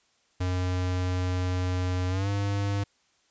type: tone with pitch glide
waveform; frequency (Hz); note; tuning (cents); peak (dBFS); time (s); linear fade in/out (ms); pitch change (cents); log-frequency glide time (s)
square; 91.1 to 100.5; F#2 to G2; -26 to +44; -26; 0.4-2.84; 10; +170; 2.09-2.28
effects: white hiss -67 dBFS RMS until 3.3 s + resampled to 16000 Hz